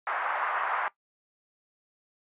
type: band-pass noise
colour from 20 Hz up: pink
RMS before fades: -30 dBFS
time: 0.07-0.88 s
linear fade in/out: 0 ms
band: 810 to 1700 Hz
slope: 24 dB/octave
effects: noise-tail reverb RT60 0.1 s tail -18 dB re dry + resampled to 8000 Hz